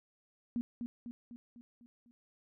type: tone with echo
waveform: sine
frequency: 238.5 Hz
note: A#3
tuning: 40 cents sharp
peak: -31 dBFS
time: 0.56-0.61 s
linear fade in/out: 0 ms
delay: 250 ms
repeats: 6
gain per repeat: -5 dB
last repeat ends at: 2.11 s
effects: none